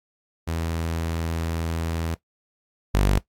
sawtooth tone pair in turn, 82.41 / 49 Hz, E2 / G1, 0 / 0 cents, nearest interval major sixth, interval 900 cents, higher first, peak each -21 / -13 dBFS, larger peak second, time 0.47-2.15 / 2.94-3.19 s, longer first, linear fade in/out 10 ms, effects noise-tail reverb RT60 0.1 s tail -18 dB re dry + AAC 64 kbps

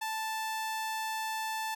sawtooth tone, 880 Hz, A5, in tune, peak -29 dBFS, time 0.01-1.75 s, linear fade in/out 10 ms, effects none

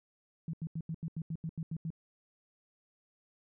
sine tone bursts, 162 Hz, E3, 30 cents flat, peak -34 dBFS, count 11, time 0.48-1.904 s, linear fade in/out 2 ms, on 54 ms, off 83 ms, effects none

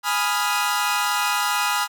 sawtooth chord, F half-diminished seventh, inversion first, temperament equal, 830.6 / 987.8 / 1244.5 / 1396.9 Hz, Ab5 / Cb6 / Eb6 / F6, 0 / 0 / 0 / 0 cents, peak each -22 dBFS, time 0.03-1.88 s, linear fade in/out 50 ms, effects none

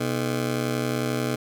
20% pulse ring-modulated tone, 185 Hz, F#3, in tune, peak -16 dBFS, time 0-1.36 s, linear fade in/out 10 ms, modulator 56.9 Hz, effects none

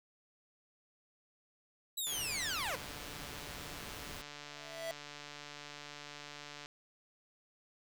15% pulse linear sweep, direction down, 3948 to 453.5 Hz, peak -29 dBFS, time 1.97-2.76 s, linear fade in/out 10 ms
click train, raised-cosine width 0.2 ms, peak -30 dBFS, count 671, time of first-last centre 2.07-6.659 s, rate 146 Hz
pink noise, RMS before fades -48 dBFS, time 2.11-4.22 s, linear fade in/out 10 ms
square tone with exponential growth, 659.3 Hz, E5, in tune, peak -36 dBFS, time 4.35-4.91 s, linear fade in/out 0 ms, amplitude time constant 120 ms
effects none

